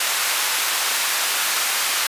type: high-pass noise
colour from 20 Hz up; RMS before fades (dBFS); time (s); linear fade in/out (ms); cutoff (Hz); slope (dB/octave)
pink; -21; 0-2.07; 5; 1200; 12
effects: resampled to 32000 Hz